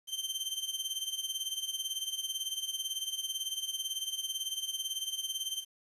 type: tone with tremolo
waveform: sawtooth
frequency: 3123 Hz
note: G7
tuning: 7 cents flat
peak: -28 dBFS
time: 0.07-5.65 s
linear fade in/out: 50 ms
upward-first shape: sine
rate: 18 Hz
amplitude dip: 75%
effects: resampled to 32000 Hz + 10-bit